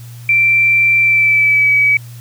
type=tone with pitch glide; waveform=sine; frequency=2349 to 2279 Hz; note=D7 to C#7; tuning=0 to +47 cents; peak=-8 dBFS; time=0.29-1.97 s; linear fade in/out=2 ms; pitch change=-53 cents; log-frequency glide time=1-1.73 s; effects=added 119 Hz sine -30 dBFS peak until 2.2 s + white hiss -43 dBFS RMS until 2.2 s